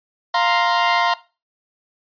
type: chord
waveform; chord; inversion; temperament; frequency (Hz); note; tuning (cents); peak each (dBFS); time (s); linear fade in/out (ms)
sawtooth; F suspended fourth; none; equal; 698.5 / 932.3 / 1046.5; F5 / Bb5 / C6; 0 / 0 / 0; -16; 0.34-1.14; 5
effects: noise-tail reverb RT60 0.3 s tail -18 dB re dry + resampled to 11025 Hz